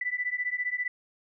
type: beating tone pair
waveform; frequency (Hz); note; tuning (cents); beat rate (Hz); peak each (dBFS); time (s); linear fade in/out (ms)
sine; 1975.5 / 1990.5; B6 / B6; 0 / +13; 15; -31; 0.01-0.88; 5
effects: none